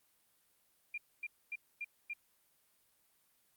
sine tone bursts, 2397 Hz, D7, 35 cents sharp, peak -38 dBFS, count 5, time 0.94-2.135 s, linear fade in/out 5 ms, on 39 ms, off 250 ms, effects white hiss -73 dBFS RMS until 3.56 s + Opus 32 kbps

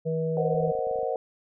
harmonic tone, 160.9 Hz, E3, 42 cents flat, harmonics 1 / 3 / 4, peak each -28 / -27 / -40 dBFS, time 0.05-0.72 s, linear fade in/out 20 ms
sine chord, C half-diminished seventh, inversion third, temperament equal, 466.2 / 523.3 / 622.3 / 740 Hz, Bb4 / C5 / Eb5 / Gb5, 0 / 0 / 0 / 0 cents, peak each -30 / -30 / -33 / -32 dBFS, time 0.37-1.16 s, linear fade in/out 2 ms
clicks, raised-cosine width 3 ms, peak -36 dBFS, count 12, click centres 0.545 / 0.605 / 0.636 / 0.678 / 0.72 / 0.752 / 0.79 / 0.87 / 0.912 / 0.958 / 0.989 / 1.031 s
effects none

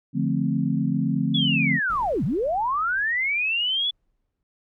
sine chord, D minor seventh, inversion none, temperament equal, 146.83 / 174.61 / 220 / 261.6 Hz, D3 / F3 / A3 / C4, 0 / 0 / 0 / 0 cents, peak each -26 dBFS, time 0.13-1.8 s, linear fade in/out 50 ms
sine linear two-way sweep, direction down then up, 3462 to 116.54 to 3462 Hz, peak -21 dBFS, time 1.34-3.91 s, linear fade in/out 10 ms, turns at 2.24 s
brown noise with exponential decay, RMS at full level -37 dBFS, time 1.9-4.43 s, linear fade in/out 1 ms, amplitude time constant 550 ms
effects none

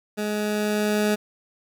20% pulse tone with level ramp, 210.2 Hz, G#3, 21 cents sharp, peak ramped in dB -20 to -14 dBFS, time 0.17-1.16 s, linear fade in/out 20 ms, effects none

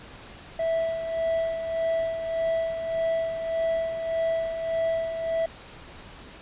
triangle tone with tremolo, 657 Hz, E5, 6 cents flat, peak -20 dBFS, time 0.59-5.46 s, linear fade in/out 5 ms, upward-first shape sine, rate 1.7 Hz, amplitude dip 55%, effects pink hiss -45 dBFS RMS until 6.41 s + resampled to 8000 Hz

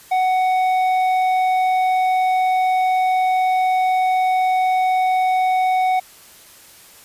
triangle tone with tanh clipping, 744 Hz, F#5, 9 cents sharp, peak -16 dBFS, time 0.11-6 s, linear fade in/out 10 ms, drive 12 dB, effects white hiss -45 dBFS RMS until 7.04 s + resampled to 32000 Hz

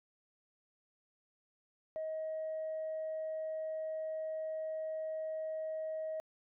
sine tone, 632 Hz, D#5, 27 cents sharp, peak -35 dBFS, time 1.96-6.2 s, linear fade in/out 0 ms, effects tanh soft clip ceiling -33 dBFS

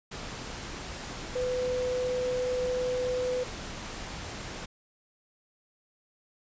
sine tone in noise, 502 Hz, B4, 28 cents sharp, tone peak -27 dBFS, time 1.35-3.44 s, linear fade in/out 10 ms, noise pink, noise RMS -39 dBFS, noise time 0.11-4.66 s, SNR +9 dB, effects resampled to 16000 Hz

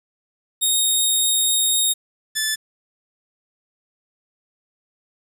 10% pulse tone pair in turn, 3724 / 1745.4 Hz, A#7 / A6, -2 / -14 cents, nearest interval octave + minor second, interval 1312 cents, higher first, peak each -8 / -11 dBFS, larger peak first, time 0.61-1.94 / 2.35-2.56 s, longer first, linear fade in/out 20 ms, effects resampled to 32000 Hz + 8-bit

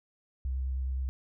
sine tone with vibrato, 65.2 Hz, C2, 5 cents flat, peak -29 dBFS, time 0.45-1.09 s, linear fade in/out 0 ms, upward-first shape triangle, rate 9.6 Hz, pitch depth 26 cents each way, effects none

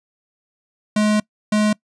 square tone bursts at uneven times, 211.8 Hz, G#3, 34 cents sharp, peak -15 dBFS, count 2, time 0.96-1.2 / 1.52-1.73 s, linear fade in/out 5 ms, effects noise-tail reverb RT60 0.1 s tail -24 dB re dry + resampled to 22050 Hz

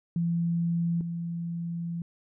sine tone pair in turn, 169.5 / 169.5 Hz, E3 / E3, +49 / +49 cents, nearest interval unison, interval 0 cents, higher neither, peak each -24 / -30 dBFS, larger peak first, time 0.16-1.01 / 1.01-2.02 s, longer second, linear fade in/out 2 ms, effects none

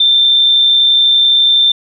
sine tone with amplitude modulation, 3571 Hz, A7, 25 cents sharp, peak -5 dBFS, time 0-1.72 s, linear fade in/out 5 ms, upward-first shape sine, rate 132 Hz, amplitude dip 30%, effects none

